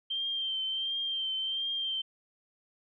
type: tone with vibrato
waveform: sine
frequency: 3148 Hz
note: G7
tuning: 7 cents sharp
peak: -30 dBFS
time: 0.1-2.02 s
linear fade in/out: 10 ms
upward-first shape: triangle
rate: 1.4 Hz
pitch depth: 38 cents each way
effects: none